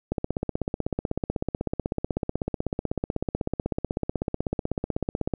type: click train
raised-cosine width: 2 ms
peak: -12 dBFS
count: 85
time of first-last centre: 0.12-5.337 s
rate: 16.1 Hz
effects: none

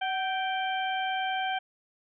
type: harmonic tone with a mistuned harmonic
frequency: 783 Hz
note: G5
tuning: 2 cents flat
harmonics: 1 / 2 / 3 / 4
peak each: -29 / -34 / -38 / -37 dBFS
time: 0.01-1.59 s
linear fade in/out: 10 ms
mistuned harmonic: 1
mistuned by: -63 cents
effects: none

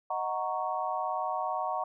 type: chord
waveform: sine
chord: D# minor seventh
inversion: none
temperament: equal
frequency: 622.3 / 740 / 932.3 / 1108.7 Hz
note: D#5 / F#5 / A#5 / C#6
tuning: 0 / 0 / 0 / 0 cents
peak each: -37 / -33 / -35 / -35 dBFS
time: 0.1-1.84 s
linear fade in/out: 5 ms
effects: none

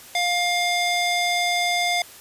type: tone with band-pass filter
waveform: square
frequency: 706 Hz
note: F5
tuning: 19 cents sharp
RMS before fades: -22 dBFS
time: 0.15-2.02 s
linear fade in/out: 2 ms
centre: 3500 Hz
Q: 0.66
effects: white hiss -44 dBFS RMS until 2.2 s + resampled to 32000 Hz

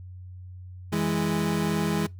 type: tone pair together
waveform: 30% pulse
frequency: 163.8 / 206.4 Hz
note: E3 / G#3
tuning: -11 / -10 cents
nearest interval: major third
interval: 401 cents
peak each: -24 dBFS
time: 0.92-2.07 s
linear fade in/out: 10 ms
effects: noise-tail reverb RT60 0.2 s tail -23 dB re dry + added 91 Hz sine -39 dBFS peak until 2.19 s

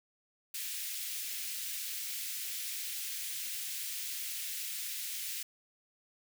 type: high-pass noise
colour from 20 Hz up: white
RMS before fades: -39 dBFS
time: 0.54-5.43 s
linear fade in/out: 5 ms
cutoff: 2000 Hz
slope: 24 dB/octave
effects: none

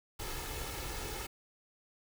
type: noise with comb filter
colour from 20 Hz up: pink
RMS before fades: -40 dBFS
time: 0.19-1.27 s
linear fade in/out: 10 ms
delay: 2.3 ms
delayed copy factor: +0.6
effects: none

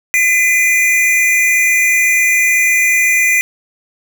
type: tone pair together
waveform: square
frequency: 2025 / 2407 Hz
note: B6 / D7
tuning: +43 / +42 cents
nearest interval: minor third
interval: 299 cents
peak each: -13 dBFS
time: 0.14-3.41 s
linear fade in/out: 0 ms
effects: none

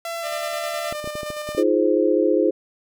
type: tone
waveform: sawtooth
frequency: 673 Hz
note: E5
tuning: 36 cents sharp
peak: -23 dBFS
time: 0.05-0.93 s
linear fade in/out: 2 ms
type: tone with tremolo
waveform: sawtooth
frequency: 600 Hz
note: D5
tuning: 37 cents sharp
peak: -23 dBFS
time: 0.22-1.64 s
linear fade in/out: 50 ms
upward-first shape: square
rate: 9.6 Hz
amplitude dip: 35%
type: clicks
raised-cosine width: 2 ms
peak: -20 dBFS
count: 8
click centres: 0.925 / 1.043 / 1.075 / 1.154 / 1.232 / 1.303 / 1.49 / 1.549 s
type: chord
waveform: sine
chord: F minor seventh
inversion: third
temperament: just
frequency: 314.3 / 349.2 / 419.1 / 523.8 Hz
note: Eb4 / F4 / Ab4 / C5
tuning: +18 / 0 / +16 / +2 cents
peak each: -21 dBFS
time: 1.57-2.51 s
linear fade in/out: 10 ms
effects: none

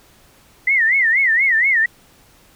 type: tone with vibrato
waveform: sine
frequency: 1975.5 Hz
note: B6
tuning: in tune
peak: -12 dBFS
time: 0.67-1.86 s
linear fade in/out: 5 ms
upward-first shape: sine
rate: 4.2 Hz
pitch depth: 190 cents each way
effects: pink hiss -51 dBFS RMS until 2.55 s

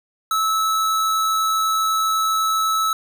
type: tone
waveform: square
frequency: 1304 Hz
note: E6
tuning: 19 cents flat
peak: -18 dBFS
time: 0.31-2.93 s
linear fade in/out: 2 ms
effects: none

